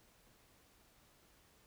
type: silence
effects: pink hiss -68 dBFS RMS until 1.66 s